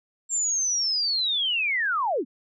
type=linear sweep; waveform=sine; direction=down; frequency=7459 to 207.7 Hz; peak=-22 dBFS; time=0.29-2.25 s; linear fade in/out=50 ms; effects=none